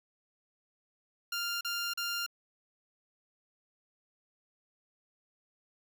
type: tone bursts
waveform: 15% pulse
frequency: 1396.9 Hz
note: F6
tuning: in tune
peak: -26 dBFS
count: 3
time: 1.32-2.264 s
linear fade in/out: 5 ms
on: 290 ms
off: 37 ms
effects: none